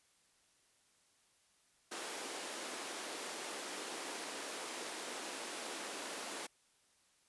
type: high-pass noise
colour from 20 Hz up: pink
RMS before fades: -44 dBFS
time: 1.91-6.47 s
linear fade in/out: 10 ms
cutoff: 290 Hz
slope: 24 dB/octave
effects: white hiss -72 dBFS RMS until 7.28 s + resampled to 24000 Hz